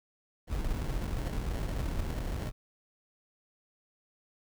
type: noise with sample-and-hold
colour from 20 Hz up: brown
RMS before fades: -33 dBFS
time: 0.47-2.52 s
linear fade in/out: 50 ms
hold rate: 1225 Hz
effects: none